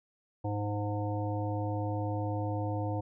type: harmonic tone with a mistuned harmonic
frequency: 104 Hz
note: G#2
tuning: 3 cents sharp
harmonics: 1 / 3 / 5 / 7 / 9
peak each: -32 / -37 / -39 / -40 / -42 dBFS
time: 0.44-3.01 s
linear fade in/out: 10 ms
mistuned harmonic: 9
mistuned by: -68 cents
effects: none